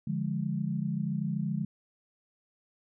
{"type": "chord", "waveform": "sine", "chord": "D diminished", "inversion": "none", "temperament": "equal", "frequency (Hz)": [146.83, 174.61, 207.7], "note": ["D3", "F3", "Ab3"], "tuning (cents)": [0, 0, 0], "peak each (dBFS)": -33, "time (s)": [0.07, 1.65], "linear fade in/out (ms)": 5, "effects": []}